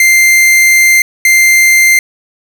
45% pulse tone pair in turn, 2093 / 2093 Hz, C7 / C7, 0 / 0 cents, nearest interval unison, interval 0 cents, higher neither, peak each -4 dBFS, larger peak neither, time 0-1.02 / 1.25-1.99 s, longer first, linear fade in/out 2 ms, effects none

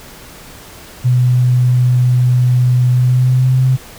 sine tone with pitch glide, 124.7 to 129.92 Hz, B2 to C3, +17 to -12 cents, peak -8 dBFS, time 1.04-3.77 s, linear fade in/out 20 ms, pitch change +71 cents, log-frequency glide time 2.92-3.65 s, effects pink hiss -36 dBFS RMS until 3.98 s

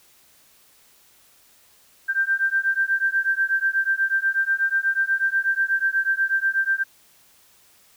sine beating tone pair, 1571 / 1579.2 Hz, G6 / G6, +3 / +12 cents, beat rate 8.2 Hz, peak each -22 dBFS, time 2.08-6.84 s, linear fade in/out 20 ms, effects white hiss -56 dBFS RMS until 7.96 s

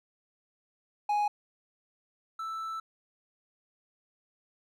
triangle tone pair in turn, 830.6 / 1321.1 Hz, G#5 / E6, 0 / +3 cents, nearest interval minor sixth, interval 803 cents, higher second, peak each -23 / -32 dBFS, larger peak first, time 1.09-1.28 / 2.39-2.8 s, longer second, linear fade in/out 5 ms, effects none

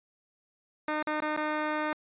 10% pulse tone with dropouts, 304.9 Hz, D#4, 35 cents flat, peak -20 dBFS, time 0.88-1.93 s, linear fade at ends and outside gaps 2 ms, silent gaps 1.026-1.071 / 1.204-1.221 / 1.365-1.374 s, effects resampled to 8000 Hz

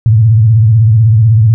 sine tone with vibrato, 111.1 Hz, A2, 17 cents sharp, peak -3 dBFS, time 0.06-1.54 s, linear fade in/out 0 ms, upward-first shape sine, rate 16 Hz, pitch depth 120 cents each way, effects none

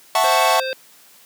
45% pulse chord, F# minor seventh, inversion third, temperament equal, 659.3 / 740 / 880 / 1108.7 Hz, E5 / F#5 / A5 / C#6, 0 / 0 / 0 / 0 cents, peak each -20 dBFS, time 0.15-0.6 s, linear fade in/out 2 ms
harmonic tone, 523.3 Hz, C5, in tune, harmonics 1 / 3 / 5 / 7 / 9, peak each -24 / -29 / -31 / -32 / -34 dBFS, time 0.24-0.73 s, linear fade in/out 0 ms
effects white hiss -49 dBFS RMS until 1.25 s + high-pass 150 Hz 12 dB/octave

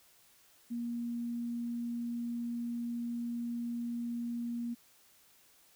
sine tone, 236.7 Hz, A#3, 27 cents sharp, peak -34 dBFS, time 0.7-4.75 s, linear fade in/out 20 ms, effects white hiss -64 dBFS RMS until 5.75 s

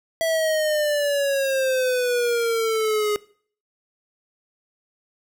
square exponential sweep, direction down, 659.3 to 415.3 Hz, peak -20 dBFS, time 0.21-3.16 s, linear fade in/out 0 ms, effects noise-tail reverb RT60 0.5 s tail -21 dB re dry

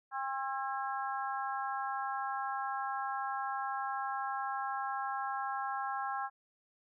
harmonic tone with a mistuned harmonic, 268 Hz, C4, 42 cents sharp, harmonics 3 / 4 / 5 / 6, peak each -37 / -39 / -41 / -43 dBFS, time 0.11-6.3 s, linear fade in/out 50 ms, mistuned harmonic 6, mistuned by +28 cents, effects none

